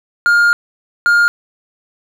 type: tone pair in turn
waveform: triangle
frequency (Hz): 1413 / 1413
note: F6 / F6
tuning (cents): +20 / +20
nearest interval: unison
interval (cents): 0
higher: neither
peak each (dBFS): -6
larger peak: neither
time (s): 0.26-0.53 / 1.06-1.28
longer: first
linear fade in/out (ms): 0
effects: none